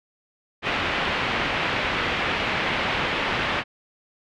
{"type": "low-pass noise", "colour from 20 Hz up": "white", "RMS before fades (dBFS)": -25, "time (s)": [0.62, 3.64], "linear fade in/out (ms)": 50, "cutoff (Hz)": 2900, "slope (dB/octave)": 24, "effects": []}